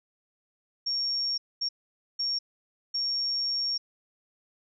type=tone bursts at uneven times; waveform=sine; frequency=5530 Hz; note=F8; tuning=18 cents flat; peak=-26 dBFS; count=4; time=0.86-1.38 / 1.61-1.69 / 2.19-2.39 / 2.94-3.78 s; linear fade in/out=10 ms; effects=none